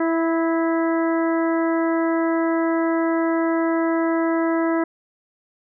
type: harmonic tone with a mistuned harmonic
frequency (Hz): 329.6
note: E4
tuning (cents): 0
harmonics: 1 / 2 / 3 / 4 / 5 / 6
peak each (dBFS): -19 / -25 / -29 / -31 / -33 / -35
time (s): 0-4.84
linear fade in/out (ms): 5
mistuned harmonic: 4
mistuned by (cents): -20
effects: none